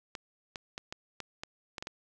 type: clicks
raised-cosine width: 0.2 ms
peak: -21 dBFS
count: 9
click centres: 0.152 / 0.558 / 0.779 / 0.925 / 1.203 / 1.435 / 1.782 / 1.825 / 1.871 s
effects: none